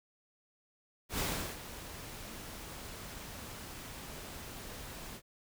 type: noise with ADSR envelope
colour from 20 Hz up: pink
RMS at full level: -33 dBFS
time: 1.09-5.22 s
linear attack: 100 ms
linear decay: 380 ms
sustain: -13 dB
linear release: 71 ms
effects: none